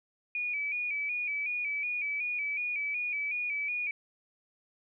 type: tone with vibrato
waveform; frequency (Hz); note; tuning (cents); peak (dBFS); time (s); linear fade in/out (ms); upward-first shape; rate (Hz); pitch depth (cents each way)
sine; 2373; D7; +17; -30; 0.35-3.91; 2; square; 2.7; 56
effects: none